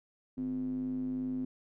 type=tone with band-pass filter; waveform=square; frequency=51.3 Hz; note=G#1; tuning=21 cents flat; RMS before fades=-35 dBFS; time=0.37-1.45 s; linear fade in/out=5 ms; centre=260 Hz; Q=10; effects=none